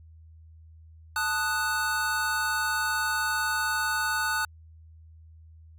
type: chord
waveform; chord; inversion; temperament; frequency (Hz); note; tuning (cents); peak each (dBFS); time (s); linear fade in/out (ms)
square; D# diminished; second; equal; 880 / 1244.5 / 1480; A5 / D#6 / F#6; 0 / 0 / 0; -33 / -33 / -28; 1.16-4.45; 2
effects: added 80 Hz sine -48 dBFS peak until 5.78 s